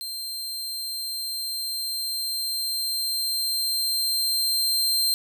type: tone with level ramp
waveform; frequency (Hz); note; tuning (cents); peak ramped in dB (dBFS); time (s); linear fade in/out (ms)
sawtooth; 4155; C8; -13; -28 to -17; 0.01-5.14; 0
effects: none